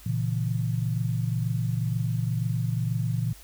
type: chord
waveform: sine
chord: A# diminished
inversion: none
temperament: equal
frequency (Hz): 116.54 / 138.59 / 164.81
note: A#2 / C#3 / E3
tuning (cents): 0 / 0 / 0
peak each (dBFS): -26 / -31 / -30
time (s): 0.06-3.33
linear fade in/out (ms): 5
effects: added 50 Hz sine -49 dBFS peak until 3.43 s + white hiss -51 dBFS RMS until 3.43 s